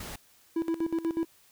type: noise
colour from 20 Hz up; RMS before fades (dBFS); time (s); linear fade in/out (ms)
pink; -40; 0-0.16; 5
type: tone with tremolo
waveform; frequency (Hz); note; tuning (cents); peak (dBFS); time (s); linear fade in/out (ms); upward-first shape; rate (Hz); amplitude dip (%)
triangle; 329.6; E4; 0; -23; 0.56-1.25; 5; square; 8.2; 80
effects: white hiss -61 dBFS RMS until 1.51 s